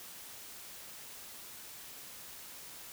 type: silence
effects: white hiss -49 dBFS RMS until 2.92 s